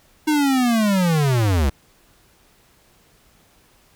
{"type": "linear sweep", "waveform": "square", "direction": "down", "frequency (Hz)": [310.6, 63.4], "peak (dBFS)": -16, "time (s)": [0.27, 1.7], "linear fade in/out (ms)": 10, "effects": ["pink hiss -56 dBFS RMS until 3.95 s"]}